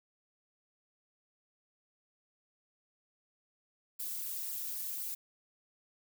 violet noise with flanger, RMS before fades -39 dBFS, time 3.99-5.15 s, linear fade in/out 10 ms, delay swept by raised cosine 0.28 to 3.88 ms, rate 3.9 Hz, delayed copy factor -0.95, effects none

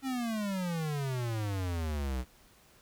square exponential sweep, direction down, 272.7 to 60.8 Hz, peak -32 dBFS, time 0.02-2.25 s, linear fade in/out 50 ms, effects pink hiss -61 dBFS RMS until 2.81 s

